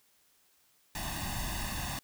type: noise with comb filter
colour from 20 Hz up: pink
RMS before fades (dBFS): -36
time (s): 0.95-1.99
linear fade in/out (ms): 2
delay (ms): 1.1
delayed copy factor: +0.95
effects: white hiss -68 dBFS RMS until 2.03 s